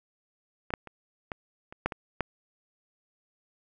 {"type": "clicks", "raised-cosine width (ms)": 0.5, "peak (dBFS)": [-21, -11, -28, -19, -28, -11, -20, -12], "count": 8, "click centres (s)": [0.705, 0.738, 0.873, 1.318, 1.725, 1.86, 1.922, 2.207], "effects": []}